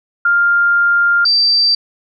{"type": "tone pair in turn", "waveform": "sine", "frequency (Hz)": [1400, 4671], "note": ["F6", "D8"], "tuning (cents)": [4, -10], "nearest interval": "octave + major sixth", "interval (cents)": 2086, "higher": "second", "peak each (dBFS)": -9, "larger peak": "neither", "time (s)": [[0.25, 1.25], [1.25, 1.75]], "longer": "first", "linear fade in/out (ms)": 5, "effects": []}